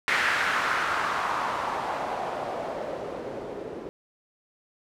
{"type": "noise with low-pass filter sweep", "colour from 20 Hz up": "blue", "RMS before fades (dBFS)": -29, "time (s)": [0.08, 3.89], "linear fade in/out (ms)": 0, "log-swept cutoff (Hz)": [1800, 380], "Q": 2.3, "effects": []}